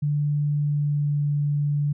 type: tone with pitch glide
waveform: sine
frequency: 146.83 to 145.65 Hz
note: D3 to D3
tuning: 0 to -14 cents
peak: -20 dBFS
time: 0.02-1.93 s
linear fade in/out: 10 ms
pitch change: -14 cents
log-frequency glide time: 0.58-1.23 s
effects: none